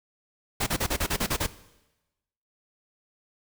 pink noise bursts, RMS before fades -26 dBFS, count 9, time 0.6-1.467 s, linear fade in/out 10 ms, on 67 ms, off 33 ms, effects noise-tail reverb RT60 1.0 s tail -17 dB re dry

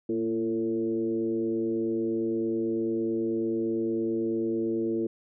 sine tone with frequency modulation, 339.4 Hz, F4, 49 cents flat, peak -25 dBFS, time 0.09-5.07 s, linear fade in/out 5 ms, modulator 109 Hz, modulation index 0.96, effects none

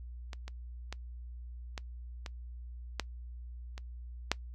clicks, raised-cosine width 0.2 ms, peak -25 / -27 / -22 / -21 / -23 / -14 / -27 / -9 dBFS, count 8, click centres 0.332 / 0.48 / 0.926 / 1.778 / 2.262 / 2.997 / 3.779 / 4.316 s, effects noise-tail reverb RT60 0.1 s tail -22 dB re dry + added 60 Hz sine -42 dBFS peak until 4.54 s

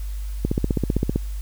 click train, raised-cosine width 3 ms, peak -7 dBFS, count 12, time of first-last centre 0.45-1.16 s, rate 15.5 Hz, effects added 50 Hz sine -26 dBFS peak until 1.41 s + white hiss -48 dBFS RMS until 1.41 s

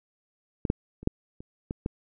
clicks, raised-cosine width 3 ms, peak -14 / -9 / -29 / -9 / -29 / -18 / -15 dBFS, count 7, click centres 0.652 / 0.701 / 1.03 / 1.074 / 1.405 / 1.709 / 1.861 s, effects none

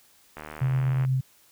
click train, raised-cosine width 0.5 ms, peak -23 dBFS, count 53, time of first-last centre 0.37-1.05 s, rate 76.5 Hz
sine tone with tremolo, 130.81 Hz, C3, in tune, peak -20 dBFS, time 0.61-1.21 s, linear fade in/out 10 ms, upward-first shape triangle, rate 8.2 Hz, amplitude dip 25%
effects white hiss -59 dBFS RMS until 1.51 s

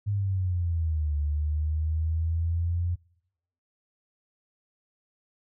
sine exponential two-way sweep, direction down then up, 103.83 to 73 to 87.8 Hz, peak -24 dBFS, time 0.06-2.96 s, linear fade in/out 20 ms, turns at 1.17 s, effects noise-tail reverb RT60 0.8 s tail -25 dB re dry

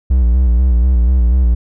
triangle tone with vibrato, 61.3 Hz, B1, 12 cents flat, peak -6 dBFS, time 0.1-1.55 s, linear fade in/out 10 ms, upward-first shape square, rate 4.1 Hz, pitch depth 75 cents each way, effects none

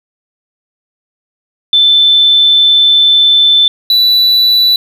sine / triangle tone pair in turn, 3529 / 3961 Hz, A7 / B7, +4 / +4 cents, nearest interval major second, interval 200 cents, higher second, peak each -4 dBFS, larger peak neither, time 1.73-3.68 / 3.9-4.76 s, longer first, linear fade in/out 2 ms, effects 7-bit

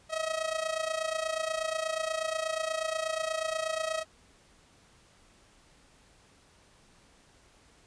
sawtooth tone with amplitude modulation, 638 Hz, D#5, 43 cents sharp, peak -23 dBFS, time 0.09-4.05 s, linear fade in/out 50 ms, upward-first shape sine, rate 28.3 Hz, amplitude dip 75%, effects pink hiss -61 dBFS RMS until 7.86 s + resampled to 22050 Hz

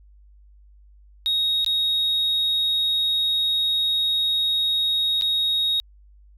sine tone with dropouts, 3760 Hz, A#7, 14 cents sharp, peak -17 dBFS, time 1.26-5.8 s, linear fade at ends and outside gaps 0 ms, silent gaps 1.646-1.663 / 5.212-5.221 s, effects tanh soft clip ceiling -17 dBFS + added 50 Hz sine -48 dBFS peak until 6.37 s

